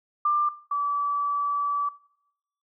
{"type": "tone pair in turn", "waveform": "sine", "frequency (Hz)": [1189, 1152.5], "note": ["D6", "D6"], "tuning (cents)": [21, -33], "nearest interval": "minor second", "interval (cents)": 54, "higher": "first", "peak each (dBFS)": [-19, -23], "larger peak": "first", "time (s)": [[0.25, 0.49], [0.71, 1.89]], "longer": "second", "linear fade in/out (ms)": 5, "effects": ["noise-tail reverb RT60 0.8 s tail -22 dB re dry"]}